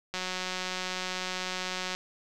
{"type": "click train", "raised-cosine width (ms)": 0.2, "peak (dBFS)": -16, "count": 334, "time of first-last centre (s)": [0.14, 1.95], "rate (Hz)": 184, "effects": []}